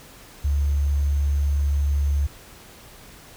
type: tone with sample-and-hold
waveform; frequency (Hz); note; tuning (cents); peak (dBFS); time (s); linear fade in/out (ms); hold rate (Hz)
sine; 71.5; D2; -46; -18; 0.44-2.27; 10; 6300
effects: pink hiss -46 dBFS RMS until 3.36 s